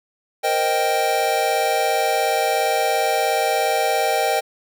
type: chord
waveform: square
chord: C minor seventh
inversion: third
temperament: equal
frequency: 466.2 / 523.3 / 622.3 / 784 Hz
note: Bb4 / C5 / Eb5 / G5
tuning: 0 / 0 / 0 / 0 cents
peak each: -26 / -27 / -24 / -21 dBFS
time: 0.43-4.41 s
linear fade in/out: 20 ms
effects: none